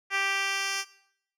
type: tone with band-pass filter sweep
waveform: 10% pulse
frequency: 392 Hz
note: G4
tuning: in tune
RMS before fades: -29 dBFS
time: 0.1-0.85 s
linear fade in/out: 50 ms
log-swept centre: 2300 to 4900 Hz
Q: 1.2
effects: noise-tail reverb RT60 0.7 s tail -18 dB re dry